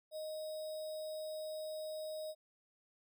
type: tone with sample-and-hold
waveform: sine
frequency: 622.3 Hz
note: D#5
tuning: in tune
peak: -40 dBFS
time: 0.11-2.35 s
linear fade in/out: 50 ms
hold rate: 4410 Hz
effects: none